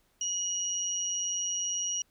sine tone pair together, 2910 / 5756 Hz, F#7 / F#8, -29 / -49 cents, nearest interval octave, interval 1180 cents, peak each -36 / -30 dBFS, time 0.21-2.02 s, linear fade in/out 2 ms, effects pink hiss -70 dBFS RMS until 2.1 s

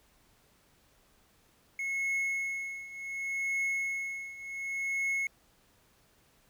triangle tone with tremolo, 2180 Hz, C#7, 29 cents flat, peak -26 dBFS, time 1.79-5.27 s, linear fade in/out 2 ms, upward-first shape triangle, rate 0.68 Hz, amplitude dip 85%, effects pink hiss -66 dBFS RMS until 6.49 s

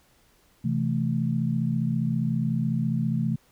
sine chord, A minor, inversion first, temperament equal with one note detuned, 130.13 / 164.81 / 220 Hz, C3 / E3 / A3, -9 / 0 / 0 cents, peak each -27 dBFS, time 0.64-3.36 s, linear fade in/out 10 ms, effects pink hiss -62 dBFS RMS until 3.51 s

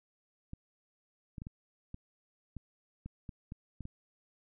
clicks, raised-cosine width 5 ms, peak -30 dBFS, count 11, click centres 0.534 / 1.382 / 1.419 / 1.469 / 1.944 / 2.567 / 3.06 / 3.292 / 3.521 / 3.807 / 3.854 s, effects none

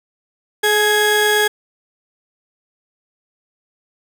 30% pulse tone pair together, 422.4 / 1661.2 Hz, G#4 / G#6, +29 / 0 cents, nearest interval 2 octaves, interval 2371 cents, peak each -13 dBFS, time 0.63-1.48 s, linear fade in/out 10 ms, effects none

